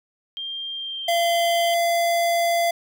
sine tone with pitch glide, 3190 to 3133 Hz, G7 to G7, +30 to -2 cents, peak -28 dBFS, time 0.37-1.74 s, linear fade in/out 0 ms, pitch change -32 cents, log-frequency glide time 0.74-1.28 s
square tone, 683 Hz, F5, 39 cents flat, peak -19 dBFS, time 1.08-2.71 s, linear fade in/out 5 ms
effects none

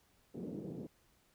pink band-pass noise, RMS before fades -44 dBFS, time 0.34-0.87 s, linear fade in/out 5 ms, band 150 to 420 Hz, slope 24 dB/octave, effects pink hiss -71 dBFS RMS until 1.34 s

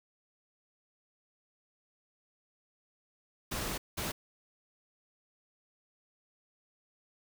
pink noise bursts at uneven times, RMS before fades -36 dBFS, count 2, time 3.51-3.78 / 3.97-4.12 s, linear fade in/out 10 ms, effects none

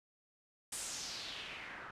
white noise with low-pass filter sweep, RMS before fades -45 dBFS, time 0.72-1.91 s, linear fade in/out 5 ms, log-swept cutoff 9500 to 1400 Hz, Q 2.7, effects resampled to 32000 Hz

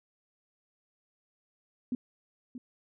sine tone with echo, 248.8 Hz, B3, 13 cents sharp, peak -28 dBFS, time 1.92-1.95 s, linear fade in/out 2 ms, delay 630 ms, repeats 1, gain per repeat -11 dB, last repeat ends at 2.58 s, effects none

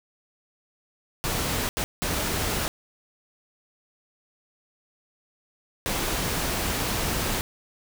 pink noise bursts at uneven times, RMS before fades -27 dBFS, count 4, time 1.24-1.69 / 1.77-1.84 / 2.02-2.68 / 5.86-7.41 s, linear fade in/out 0 ms, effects none

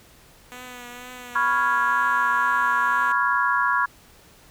5% pulse tone with vibrato, 246.9 Hz, B3, in tune, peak -26 dBFS, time 0.52-3.12 s, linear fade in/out 0 ms, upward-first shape triangle, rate 2.1 Hz, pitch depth 34 cents each way
sine chord, C# dominant seventh, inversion third, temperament equal, 987.8 / 1108.7 / 1396.9 / 1661.2 Hz, B5 / C#6 / E#6 / G#6, 0 / 0 / 0 / 0 cents, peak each -24 dBFS, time 1.35-3.86 s, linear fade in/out 10 ms
effects pink hiss -52 dBFS RMS until 4.5 s

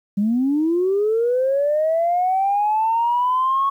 sine linear sweep, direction up, 195.1 to 1108.7 Hz, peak -15 dBFS, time 0.17-3.7 s, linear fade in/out 10 ms, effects tanh soft clip ceiling -11 dBFS + 9-bit

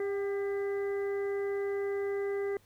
harmonic tone with a mistuned harmonic, 400 Hz, G4, 35 cents sharp, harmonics 1 / 2 / 3 / 4 / 5, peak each -30 / -47 / -50 / -50 / -46 dBFS, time 0-2.57 s, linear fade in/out 2 ms, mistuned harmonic 2, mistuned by -47 cents, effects added 101 Hz sine -65 dBFS peak until 2.65 s + pink hiss -65 dBFS RMS until 2.65 s

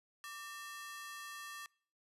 sawtooth ring-modulated tone, 1491 Hz, F#6, 13 cents sharp, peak -39 dBFS, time 0.24-1.66 s, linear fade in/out 0 ms, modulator 322 Hz, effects noise-tail reverb RT60 0.5 s tail -24 dB re dry + resampled to 32000 Hz

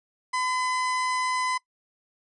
30% pulse tone, 1013 Hz, B5, 44 cents sharp, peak -22 dBFS, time 0.33-1.58 s, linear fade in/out 10 ms, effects noise-tail reverb RT60 0.1 s tail -21 dB re dry + resampled to 22050 Hz

